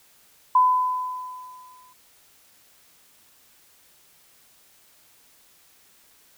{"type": "tone with exponential decay", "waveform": "sine", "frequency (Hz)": 1007, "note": "B5", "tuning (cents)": 33, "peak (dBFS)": -12, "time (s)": [0.55, 1.93], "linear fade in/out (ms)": 5, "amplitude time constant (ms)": 300, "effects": ["white hiss -57 dBFS RMS until 6.37 s"]}